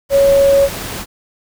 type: tone in noise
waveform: sine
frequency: 555 Hz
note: C#5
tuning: 2 cents sharp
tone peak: -7 dBFS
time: 0.1-0.69 s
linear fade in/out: 50 ms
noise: pink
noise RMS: -25 dBFS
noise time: 0.09-1.06 s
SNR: +15 dB
effects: none